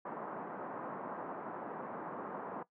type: band-pass noise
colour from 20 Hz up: white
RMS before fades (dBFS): -43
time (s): 0.05-2.63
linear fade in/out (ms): 5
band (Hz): 170 to 1200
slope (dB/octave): 24
effects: noise-tail reverb RT60 0.1 s tail -17 dB re dry + low-pass 2000 Hz 12 dB/octave